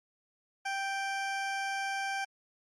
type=tone; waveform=20% pulse; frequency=784 Hz; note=G5; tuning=in tune; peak=-27 dBFS; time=0.65-2.25 s; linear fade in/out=10 ms; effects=low-pass 7000 Hz 12 dB/octave + Opus 48 kbps